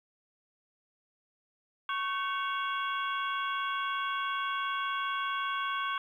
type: harmonic tone with a mistuned harmonic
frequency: 554.4 Hz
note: C#5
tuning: in tune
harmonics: 2 / 3 / 4 / 5 / 6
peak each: -32 / -36 / -43 / -42 / -41 dBFS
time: 1.89-5.98 s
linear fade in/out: 2 ms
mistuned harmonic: 3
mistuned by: -140 cents
effects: 11-bit